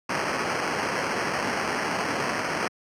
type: noise with sample-and-hold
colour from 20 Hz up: violet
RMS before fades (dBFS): -27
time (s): 0.09-2.68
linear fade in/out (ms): 5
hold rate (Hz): 3675
effects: high-pass 150 Hz 12 dB/octave + low-pass 7000 Hz 12 dB/octave